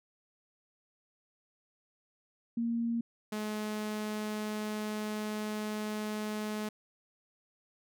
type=tone pair in turn; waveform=sine / sawtooth; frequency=232.9 / 212.8 Hz; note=A#3 / G#3; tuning=-1 / +42 cents; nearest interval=major second; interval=157 cents; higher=first; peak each=-29 / -30 dBFS; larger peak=first; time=2.57-3.01 / 3.32-6.69 s; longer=second; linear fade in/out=5 ms; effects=none